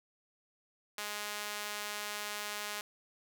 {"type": "tone with high-pass filter", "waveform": "sawtooth", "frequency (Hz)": 208.1, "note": "G#3", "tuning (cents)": 4, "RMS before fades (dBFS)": -40, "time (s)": [0.98, 2.81], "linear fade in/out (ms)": 2, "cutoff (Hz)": 1100, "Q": 0.52, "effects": ["10-bit"]}